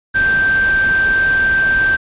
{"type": "tone in noise", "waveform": "sine", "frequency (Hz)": 1565, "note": "G6", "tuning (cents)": -3, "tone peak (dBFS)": -11, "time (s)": [0.14, 1.97], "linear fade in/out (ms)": 20, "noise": "pink", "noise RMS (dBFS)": -26, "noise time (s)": [0.14, 1.97], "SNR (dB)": 12, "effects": ["resampled to 8000 Hz"]}